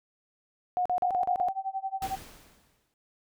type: tone bursts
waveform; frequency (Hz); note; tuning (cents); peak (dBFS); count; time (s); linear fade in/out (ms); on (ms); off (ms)
sine; 723; F#5; -40; -24; 6; 0.77-1.485; 0; 85; 41
type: tone with tremolo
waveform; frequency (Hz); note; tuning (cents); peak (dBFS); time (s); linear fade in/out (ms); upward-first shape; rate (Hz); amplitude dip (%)
sine; 772; G5; -27; -27; 1.02-2.16; 10; sine; 11; 95
type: noise with exponential decay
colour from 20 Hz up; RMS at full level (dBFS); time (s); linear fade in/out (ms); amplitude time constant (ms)
pink; -38; 2.02-2.94; 2; 200
effects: none